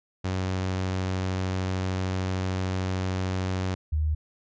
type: tone pair in turn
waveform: sawtooth / sine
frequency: 93.3 / 76.76 Hz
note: F#2 / D#2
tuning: +15 / -23 cents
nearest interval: minor third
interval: 338 cents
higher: first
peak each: -22 dBFS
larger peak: neither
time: 0.24-3.75 / 3.92-4.15 s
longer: first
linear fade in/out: 10 ms
effects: resampled to 16000 Hz